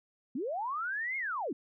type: linear two-way sweep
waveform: sine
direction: up then down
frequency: 220 to 2183 to 220 Hz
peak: -32 dBFS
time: 0.35-1.53 s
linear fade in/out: 5 ms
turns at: 1.17 s
effects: none